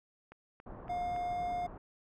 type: click train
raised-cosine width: 0.5 ms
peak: -36 dBFS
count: 4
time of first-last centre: 0.32-1.163 s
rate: 3.56 Hz
type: low-pass noise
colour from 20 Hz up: pink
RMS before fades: -47 dBFS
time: 0.66-1.78 s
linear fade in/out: 5 ms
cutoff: 1200 Hz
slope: 24 dB/octave
type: tone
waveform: triangle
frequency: 710 Hz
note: F5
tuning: 28 cents sharp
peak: -31 dBFS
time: 0.89-1.67 s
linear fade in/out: 10 ms
effects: none